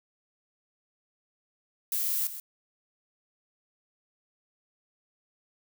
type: noise with echo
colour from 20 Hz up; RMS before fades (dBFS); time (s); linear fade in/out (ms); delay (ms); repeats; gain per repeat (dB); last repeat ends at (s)
violet; -29; 1.92-2.27; 2; 130; 1; -11; 2.4
effects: none